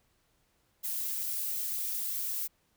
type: noise with flanger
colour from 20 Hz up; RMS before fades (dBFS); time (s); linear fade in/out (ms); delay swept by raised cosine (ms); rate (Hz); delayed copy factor
violet; -34; 0.83-2.48; 20; 1.6 to 3.5; 4; -0.7
effects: pink hiss -72 dBFS RMS until 2.76 s